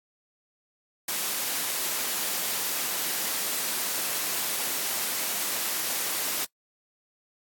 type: high-pass noise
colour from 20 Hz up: white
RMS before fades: -29 dBFS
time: 1.08-6.45 s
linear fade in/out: 5 ms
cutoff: 210 Hz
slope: 12 dB/octave
effects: noise-tail reverb RT60 0.1 s tail -21 dB re dry + AAC 64 kbps